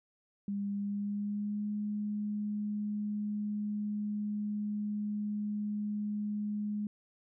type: tone with pitch glide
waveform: sine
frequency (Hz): 201.1 to 208.6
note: G3 to G#3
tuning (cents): +44 to +8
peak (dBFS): -32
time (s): 0.48-6.87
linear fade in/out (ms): 2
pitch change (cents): +64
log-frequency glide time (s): 0.71-1.69
effects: none